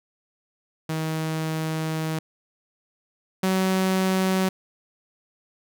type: tone pair in turn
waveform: sawtooth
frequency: 158.7 / 188.44 Hz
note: D#3 / F#3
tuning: +35 / +32 cents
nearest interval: minor third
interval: 297 cents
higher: second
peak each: -21 / -16 dBFS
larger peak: second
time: 0.89-2.19 / 3.43-4.49 s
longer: first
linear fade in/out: 5 ms
effects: none